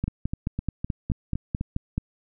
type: two click trains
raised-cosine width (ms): 5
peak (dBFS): -15 / -13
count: 7 / 10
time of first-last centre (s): 0.08-1.611 / 0.04-1.98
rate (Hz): 3.92 / 4.64
effects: none